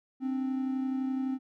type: tone pair together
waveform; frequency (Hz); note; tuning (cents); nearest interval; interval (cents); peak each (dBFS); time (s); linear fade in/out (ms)
triangle; 261.9 / 293.7; C4 / D4; +2 / 0; major second; 198; -27 / -37; 0.2-1.39; 50
effects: none